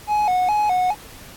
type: tone with vibrato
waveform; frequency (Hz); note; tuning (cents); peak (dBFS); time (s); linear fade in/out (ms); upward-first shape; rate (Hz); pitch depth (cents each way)
triangle; 784; G5; 0; -14; 0.07-0.95; 50; square; 2.4; 120
effects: pink hiss -42 dBFS RMS until 1.36 s + AAC 64 kbps